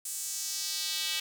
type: tone with high-pass filter sweep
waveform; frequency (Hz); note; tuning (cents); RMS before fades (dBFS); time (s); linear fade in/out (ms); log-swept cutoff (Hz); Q
square; 175.3; F3; +7; -34; 0.05-1.2; 5; 8500 to 3100; 1.9
effects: none